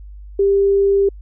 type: tone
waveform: sine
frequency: 396.5 Hz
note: G4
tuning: 20 cents sharp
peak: -11 dBFS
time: 0.39-1.09 s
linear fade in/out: 5 ms
effects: added 50 Hz sine -33 dBFS peak until 1.21 s